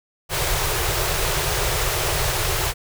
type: band-stop noise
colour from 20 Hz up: pink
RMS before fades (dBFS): -22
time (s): 0.29-2.74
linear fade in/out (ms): 50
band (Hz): 160 to 340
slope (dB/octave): 96
effects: none